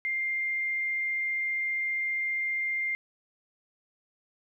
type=tone; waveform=sine; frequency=2105 Hz; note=C7; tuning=10 cents sharp; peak=-27 dBFS; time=0.05-2.95 s; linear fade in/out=0 ms; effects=11-bit